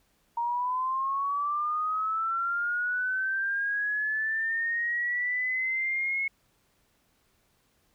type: linear sweep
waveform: sine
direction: up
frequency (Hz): 932.3 to 2185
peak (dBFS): -26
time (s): 0.37-6.28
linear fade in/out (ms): 5
effects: pink hiss -69 dBFS RMS until 7.94 s